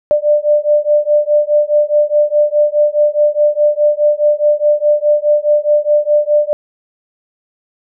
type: beating tone pair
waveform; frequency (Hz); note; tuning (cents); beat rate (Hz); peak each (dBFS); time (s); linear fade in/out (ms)
sine; 592 / 596.8; D5 / D5; +14 / +28; 4.8; -12; 0.11-6.53; 0
effects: none